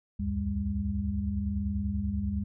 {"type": "tone cluster", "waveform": "sine", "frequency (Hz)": [66, 76.1, 97.1, 201.8], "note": ["C2", "D#2", "G2", "G#3"], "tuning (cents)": [16, -38, -16, -49], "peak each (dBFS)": [-38, -32, -36, -31], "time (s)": [0.19, 2.44], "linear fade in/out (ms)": 10, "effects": []}